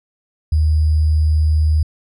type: tone with sample-and-hold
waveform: sine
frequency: 77.5 Hz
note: D#2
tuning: 6 cents flat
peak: -11 dBFS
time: 0.52-1.83 s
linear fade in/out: 5 ms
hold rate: 4900 Hz
effects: resampled to 22050 Hz